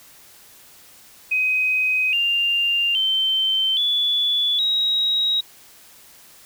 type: tone with pitch steps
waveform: sine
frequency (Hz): 2517 / 2793 / 3099 / 3438 / 3815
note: D#7 / F7 / G7 / A7 / A#7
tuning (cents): +19 / -1 / -21 / -41 / +39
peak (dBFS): -17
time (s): 1.31-5.41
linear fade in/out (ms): 10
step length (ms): 820
effects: white hiss -48 dBFS RMS until 6.45 s